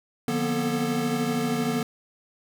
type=tone cluster; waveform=square; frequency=150.3 / 178.5 / 239.6 / 252.4 / 440.3 Hz; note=D3 / F3 / A#3 / B3 / A4; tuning=+40 / +38 / +48 / +38 / +1 cents; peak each=-33 / -35 / -27 / -34 / -32 dBFS; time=0.28-1.83 s; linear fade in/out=2 ms; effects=none